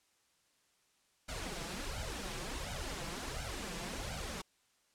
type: noise with flanger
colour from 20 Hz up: pink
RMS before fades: -41 dBFS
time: 1.28-4.42 s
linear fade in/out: 10 ms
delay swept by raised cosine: 1.3 to 6 ms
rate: 1.4 Hz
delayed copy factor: +0.95
effects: white hiss -73 dBFS RMS until 4.94 s + low-pass 9000 Hz 12 dB/octave